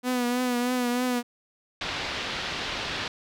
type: tone with vibrato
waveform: sawtooth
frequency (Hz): 246.9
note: B3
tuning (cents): 0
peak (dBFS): -20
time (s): 0.03-1.23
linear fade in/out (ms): 50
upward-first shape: triangle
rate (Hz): 3.2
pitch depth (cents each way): 48
type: low-pass noise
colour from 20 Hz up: white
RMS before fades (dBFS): -32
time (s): 1.81-3.08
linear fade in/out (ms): 2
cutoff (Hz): 4200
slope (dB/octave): 24
effects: none